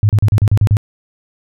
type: tone bursts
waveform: sine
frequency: 104.3 Hz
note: G#2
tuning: 8 cents sharp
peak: -7 dBFS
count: 8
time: 0.03-0.769 s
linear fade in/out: 0 ms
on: 60 ms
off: 37 ms
effects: none